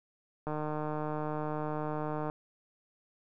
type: click train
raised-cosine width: 1 ms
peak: -22 dBFS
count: 279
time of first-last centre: 0.47-2.299 s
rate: 152 Hz
effects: none